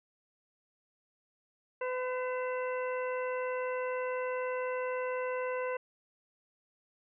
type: harmonic tone with a mistuned harmonic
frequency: 506 Hz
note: B4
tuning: 42 cents sharp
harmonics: 1 / 2 / 3 / 4 / 5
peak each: -33 / -39 / -43 / -45 / -47 dBFS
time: 1.81-5.77 s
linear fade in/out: 5 ms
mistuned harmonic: 5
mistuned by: +100 cents
effects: none

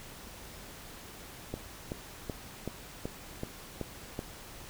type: click train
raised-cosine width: 2 ms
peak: -21 dBFS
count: 8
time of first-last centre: 1.54-4.192 s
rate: 2.64 Hz
effects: pink hiss -48 dBFS RMS until 4.69 s

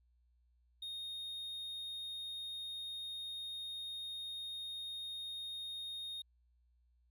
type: tone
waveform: triangle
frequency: 3706 Hz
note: A#7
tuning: 11 cents flat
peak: -40 dBFS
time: 0.82-6.22 s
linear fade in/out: 5 ms
effects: added 60 Hz sine -69 dBFS peak until 7.1 s

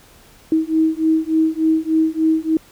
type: beating tone pair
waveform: sine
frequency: 317.1 / 320.5 Hz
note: D#4 / E4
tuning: +33 / -49 cents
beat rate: 3.4 Hz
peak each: -17 dBFS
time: 0.52-2.57 s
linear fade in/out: 2 ms
effects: pink hiss -48 dBFS RMS until 2.71 s

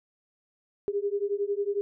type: beating tone pair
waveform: sine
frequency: 399.3 / 410.3 Hz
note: G4 / G#4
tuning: +32 / -21 cents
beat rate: 11 Hz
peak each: -29 dBFS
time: 0.88-1.81 s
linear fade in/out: 0 ms
effects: none

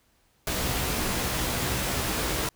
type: noise with comb filter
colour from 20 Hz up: pink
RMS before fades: -28 dBFS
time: 0.47-2.49 s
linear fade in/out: 2 ms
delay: 16 ms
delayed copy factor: +0.6
effects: pink hiss -66 dBFS RMS until 2.55 s

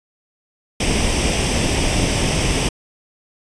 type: noise with comb filter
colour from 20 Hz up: pink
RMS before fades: -18 dBFS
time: 0.8-2.69 s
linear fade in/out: 5 ms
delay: 0.36 ms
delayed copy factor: +0.6
effects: resampled to 22050 Hz

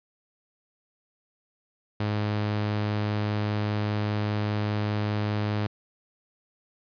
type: tone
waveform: sawtooth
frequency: 105 Hz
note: G#2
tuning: 19 cents sharp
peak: -21 dBFS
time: 2-5.67 s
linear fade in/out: 5 ms
effects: resampled to 11025 Hz + 10-bit

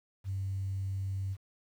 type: tone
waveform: sine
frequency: 96.6 Hz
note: G2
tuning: 25 cents flat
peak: -31 dBFS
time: 0.24-1.37 s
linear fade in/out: 50 ms
effects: tanh soft clip ceiling -27 dBFS + 10-bit

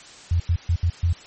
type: tone bursts at uneven times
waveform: sine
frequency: 85.3 Hz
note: F2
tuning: 40 cents flat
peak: -16 dBFS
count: 5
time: 0.31-0.4 / 0.49-0.56 / 0.69-0.76 / 0.83-0.9 / 1.03-1.13 s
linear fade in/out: 5 ms
effects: white hiss -44 dBFS RMS until 1.26 s + MP3 32 kbps

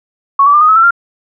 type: tone with pitch steps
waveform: sine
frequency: 1108.7 / 1151.1 / 1195.2 / 1240.9 / 1288.4 / 1337.7 / 1388.8 Hz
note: C#6 / D6 / D6 / D#6 / E6 / E6 / F6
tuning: 0 / -35 / +30 / -5 / -40 / +25 / -10 cents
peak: -4 dBFS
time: 0.39-0.908 s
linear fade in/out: 5 ms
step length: 74 ms
effects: none

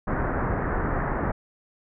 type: low-pass noise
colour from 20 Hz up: pink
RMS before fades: -26 dBFS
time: 0.07-1.32 s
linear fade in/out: 10 ms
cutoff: 1800 Hz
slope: 48 dB/octave
effects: none

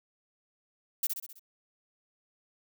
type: noise with echo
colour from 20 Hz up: violet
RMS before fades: -28 dBFS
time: 1.03-1.07 s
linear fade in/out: 5 ms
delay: 65 ms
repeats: 5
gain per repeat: -5 dB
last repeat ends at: 1.395 s
effects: none

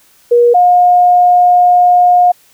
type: tone pair in turn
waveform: sine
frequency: 478.7 / 714.8 Hz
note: A#4 / F5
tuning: +46 / +40 cents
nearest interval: perfect fifth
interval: 694 cents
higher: second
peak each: -4 dBFS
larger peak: neither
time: 0.31-0.54 / 0.54-2.32 s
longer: second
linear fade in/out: 10 ms
effects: white hiss -48 dBFS RMS until 2.53 s

